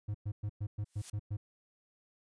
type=tone bursts; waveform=triangle; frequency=103.83 Hz; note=G#2; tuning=in tune; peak=-31 dBFS; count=8; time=0.08-1.37 s; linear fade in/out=10 ms; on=65 ms; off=110 ms
type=noise with exponential growth; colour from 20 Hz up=blue; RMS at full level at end=-40 dBFS; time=0.85-1.1 s; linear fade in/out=5 ms; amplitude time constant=53 ms
effects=resampled to 22050 Hz